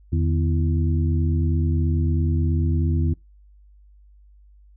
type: harmonic tone with a mistuned harmonic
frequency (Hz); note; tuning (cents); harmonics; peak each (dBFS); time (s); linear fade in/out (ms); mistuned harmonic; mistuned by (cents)
83; E2; +12; 1 / 2 / 3 / 4; -19 / -25 / -29 / -31; 0.12-3.14; 10; 2; -150
effects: noise-tail reverb RT60 0.2 s tail -25 dB re dry + added 50 Hz sine -48 dBFS peak until 4.76 s